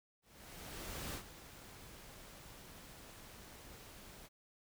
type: noise with ADSR envelope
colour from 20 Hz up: pink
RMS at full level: -43 dBFS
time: 0.22-4.29 s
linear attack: 920 ms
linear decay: 87 ms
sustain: -12 dB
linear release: 35 ms
effects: none